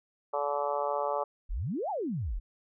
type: harmonic tone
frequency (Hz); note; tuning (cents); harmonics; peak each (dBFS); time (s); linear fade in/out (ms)
144.2; D3; -31; 3 / 4 / 5 / 6 / 7 / 8 / 9; -37 / -32 / -37 / -34 / -40 / -36 / -45; 0.33-1.24; 10
type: exponential two-way sweep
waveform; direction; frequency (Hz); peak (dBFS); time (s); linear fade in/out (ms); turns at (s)
sine; up then down; 32.28 to 895 to 32.28; -30; 1.49-2.4; 20; 1.9
effects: none